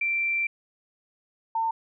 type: tone pair in turn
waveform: sine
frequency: 2351 / 902.3 Hz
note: D7 / A5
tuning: +1 / +43 cents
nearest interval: octave + perfect fourth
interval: 1658 cents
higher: first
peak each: -23 dBFS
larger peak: neither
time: 0.01-0.47 / 1.55-1.71 s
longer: first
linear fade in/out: 5 ms
effects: none